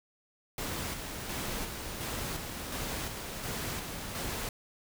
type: noise with tremolo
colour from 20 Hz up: pink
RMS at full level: -36 dBFS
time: 0.58-4.49 s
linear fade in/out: 2 ms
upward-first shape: square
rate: 1.4 Hz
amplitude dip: 35%
effects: none